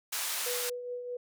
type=band-pass noise; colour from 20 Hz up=white; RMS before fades=-34 dBFS; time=0.12-0.7 s; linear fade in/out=10 ms; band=760 to 14000 Hz; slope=12 dB/octave
type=tone with tremolo; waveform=sine; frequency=490.8 Hz; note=B4; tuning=11 cents flat; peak=-33 dBFS; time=0.46-1.17 s; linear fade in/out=5 ms; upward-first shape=triangle; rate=4.8 Hz; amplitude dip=50%
effects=none